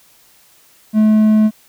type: tone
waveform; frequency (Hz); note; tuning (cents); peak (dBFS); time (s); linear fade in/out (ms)
triangle; 215.5; A3; -36; -6; 0.93-1.51; 50
effects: white hiss -50 dBFS RMS until 1.68 s